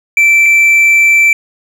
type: tone pair in turn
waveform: triangle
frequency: 2334 / 2334 Hz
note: D7 / D7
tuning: -11 / -11 cents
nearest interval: unison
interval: 0 cents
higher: neither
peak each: -3 dBFS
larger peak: neither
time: 0.17-0.46 / 0.46-1.33 s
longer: second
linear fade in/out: 2 ms
effects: none